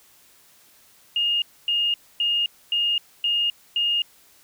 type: tone bursts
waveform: sine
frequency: 2841 Hz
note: F7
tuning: 29 cents sharp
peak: -19 dBFS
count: 6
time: 1.16-4.02 s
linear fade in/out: 2 ms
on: 260 ms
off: 260 ms
effects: white hiss -55 dBFS RMS until 4.43 s